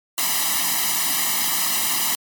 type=noise with comb filter; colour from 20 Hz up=white; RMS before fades=-21 dBFS; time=0.18-2.15 s; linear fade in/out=0 ms; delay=1 ms; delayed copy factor=+0.95; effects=high-pass 200 Hz 12 dB/octave + MP3 96 kbps